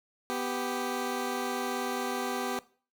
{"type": "tone pair together", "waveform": "15% pulse", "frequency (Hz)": [248.4, 392], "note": ["B3", "G4"], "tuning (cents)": [10, 0], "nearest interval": "minor sixth", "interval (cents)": 790, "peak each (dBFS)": -27, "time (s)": [0.3, 2.59], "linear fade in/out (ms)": 0, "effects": ["noise-tail reverb RT60 0.4 s tail -19 dB re dry"]}